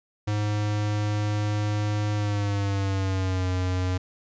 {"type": "tone with pitch glide", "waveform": "square", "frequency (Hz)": [104.8, 91.76], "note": ["G#2", "F#2"], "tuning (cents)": [16, -14], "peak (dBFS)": -24, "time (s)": [0.27, 3.98], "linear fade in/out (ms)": 10, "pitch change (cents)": -230, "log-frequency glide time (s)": [2.15, 3.48], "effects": ["resampled to 16000 Hz", "11-bit"]}